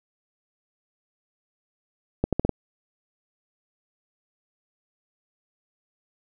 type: accelerating click train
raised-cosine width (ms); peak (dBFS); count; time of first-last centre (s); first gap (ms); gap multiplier
2; -8; 5; 2.24-2.493; 87; 0.79
effects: none